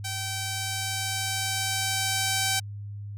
5% pulse tone with level ramp, 773 Hz, G5, 24 cents flat, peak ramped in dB -19 to -11 dBFS, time 0.04-2.6 s, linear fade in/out 10 ms, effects added 102 Hz sine -34 dBFS peak until 3.17 s + MP3 96 kbps

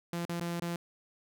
sawtooth tone with dropouts, 171.4 Hz, F3, 32 cents flat, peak -29 dBFS, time 0.13-0.76 s, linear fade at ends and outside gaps 2 ms, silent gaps 0.252-0.294 / 0.399-0.408 / 0.599-0.621 s, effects none

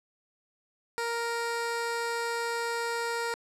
15% pulse tone, 466.9 Hz, A#4, 3 cents sharp, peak -23 dBFS, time 0.98-3.34 s, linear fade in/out 0 ms, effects low-pass 11000 Hz 12 dB/octave

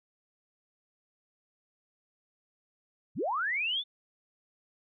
sine linear sweep, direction up, 82.41 to 3589 Hz, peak -28 dBFS, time 3.15-3.84 s, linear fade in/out 50 ms, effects none

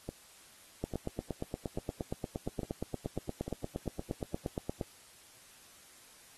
two click trains, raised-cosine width 2 ms, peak -21 / -24 dBFS, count 35 / 5, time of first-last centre 0.84-4.812 / 0.09-3.48 s, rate 8.56 / 1.18 Hz, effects white hiss -58 dBFS RMS until 6.37 s + AAC 32 kbps

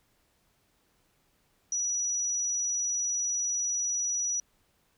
sine tone, 5860 Hz, F#8, 18 cents flat, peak -27 dBFS, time 1.72-4.4 s, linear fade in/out 2 ms, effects pink hiss -70 dBFS RMS until 4.97 s

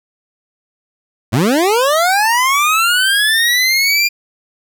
25% pulse linear sweep, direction up, 95 to 2413 Hz, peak -7 dBFS, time 1.32-4.09 s, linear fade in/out 20 ms, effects none

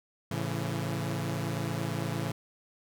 sawtooth chord, A major, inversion none, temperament equal with one note detuned, 110 / 138.59 / 167.79 Hz, A2 / C#3 / E3, 0 / 0 / +31 cents, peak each -31 dBFS, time 0.31-2.32 s, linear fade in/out 5 ms, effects none

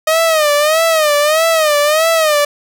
sawtooth tone with vibrato, 620 Hz, D#5, 6 cents flat, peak -6 dBFS, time 0.07-2.45 s, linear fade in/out 5 ms, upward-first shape sine, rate 1.6 Hz, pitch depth 110 cents each way, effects none

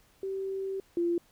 sine tone pair in turn, 386.4 / 343.6 Hz, G4 / F4, -25 / -28 cents, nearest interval major second, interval 203 cents, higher first, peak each -31 / -25 dBFS, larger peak second, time 0.23-0.8 / 0.97-1.18 s, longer first, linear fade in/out 2 ms, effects pink hiss -64 dBFS RMS until 1.31 s

